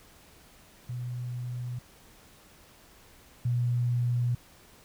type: tone pair in turn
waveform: sine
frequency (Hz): 123.1 / 121.41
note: B2 / B2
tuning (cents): -5 / -29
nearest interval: unison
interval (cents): 24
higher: first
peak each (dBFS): -32 / -24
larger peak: second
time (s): 0.89-1.79 / 3.45-4.35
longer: neither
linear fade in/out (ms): 5
effects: pink hiss -56 dBFS RMS until 4.84 s